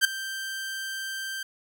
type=tone with ADSR envelope; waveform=sawtooth; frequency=1568 Hz; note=G6; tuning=in tune; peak=-11 dBFS; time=0.01-1.43 s; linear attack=37 ms; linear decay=6 ms; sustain=-17 dB; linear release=4 ms; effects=none